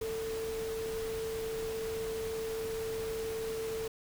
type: tone in noise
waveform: sine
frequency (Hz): 446.3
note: A4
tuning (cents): +25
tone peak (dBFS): -34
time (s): 0.01-3.88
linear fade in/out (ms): 5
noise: pink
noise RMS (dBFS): -44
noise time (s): 0.01-3.88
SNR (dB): +7
effects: none